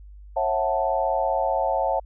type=chord; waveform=sine; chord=F# minor seventh; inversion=second; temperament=equal with one note detuned; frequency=543.6 / 659.3 / 740 / 880 Hz; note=C#5 / E5 / F#5 / A5; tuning=-34 / 0 / 0 / 0 cents; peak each=-26 dBFS; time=0.36-2 s; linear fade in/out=10 ms; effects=added 50 Hz sine -41 dBFS peak until 2.05 s